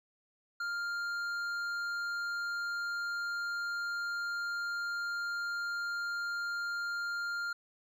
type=tone with hard clipping; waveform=triangle; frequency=1400 Hz; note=F6; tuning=4 cents sharp; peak=-35 dBFS; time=0.6-7.53 s; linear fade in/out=5 ms; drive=11 dB; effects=none